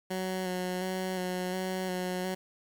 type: tone with vibrato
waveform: 15% pulse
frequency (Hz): 184.4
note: F#3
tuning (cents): -6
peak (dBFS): -25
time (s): 0.1-2.35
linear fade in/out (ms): 10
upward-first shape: square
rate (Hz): 1.4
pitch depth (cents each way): 19
effects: 10-bit